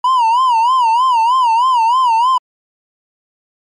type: tone with vibrato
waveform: triangle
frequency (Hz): 967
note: B5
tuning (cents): -37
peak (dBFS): -7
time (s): 0.04-2.38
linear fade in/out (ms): 5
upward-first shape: sine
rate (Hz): 3.2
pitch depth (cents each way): 140
effects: MP3 48 kbps